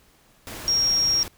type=tone in noise; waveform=sine; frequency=5588 Hz; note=F8; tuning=in tune; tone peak=-18 dBFS; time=0.68-1.23 s; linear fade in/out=0 ms; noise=pink; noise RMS=-36 dBFS; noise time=0.47-1.28 s; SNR=+15 dB; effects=pink hiss -58 dBFS RMS until 1.37 s